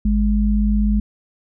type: tone pair together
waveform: sine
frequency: 52.02 / 208.1 Hz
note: G#1 / G#3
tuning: +4 / +4 cents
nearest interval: 2 octaves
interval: 2400 cents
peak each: -16 / -17 dBFS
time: 0.05-1 s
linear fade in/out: 5 ms
effects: none